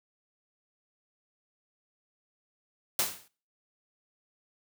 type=noise with exponential decay; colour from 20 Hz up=white; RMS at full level=-24 dBFS; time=2.99-3.28 s; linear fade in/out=2 ms; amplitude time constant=61 ms; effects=noise-tail reverb RT60 0.4 s tail -21 dB re dry + high-pass 60 Hz 12 dB/octave